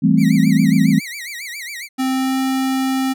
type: chord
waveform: sine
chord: A minor seventh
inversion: second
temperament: equal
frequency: 164.81 / 196 / 220 / 261.6 Hz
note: E3 / G3 / A3 / C4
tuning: 0 / 0 / 0 / 0 cents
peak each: -16 dBFS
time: 0.02-1 s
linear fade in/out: 20 ms
type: tone with vibrato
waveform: sawtooth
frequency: 2093 Hz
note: C7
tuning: in tune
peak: -24 dBFS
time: 0.17-1.89 s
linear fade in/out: 50 ms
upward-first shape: sine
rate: 7.3 Hz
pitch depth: 200 cents each way
type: tone with pitch glide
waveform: square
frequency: 261.6 to 264 Hz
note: C4 to C4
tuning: 0 to +16 cents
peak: -17 dBFS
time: 1.98-3.14 s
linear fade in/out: 20 ms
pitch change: +16 cents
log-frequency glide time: 2.1-2.38 s
effects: none